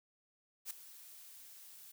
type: noise with ADSR envelope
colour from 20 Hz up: blue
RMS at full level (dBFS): -40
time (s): 0.65-1.92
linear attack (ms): 55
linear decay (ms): 6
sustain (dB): -15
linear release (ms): 12
effects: none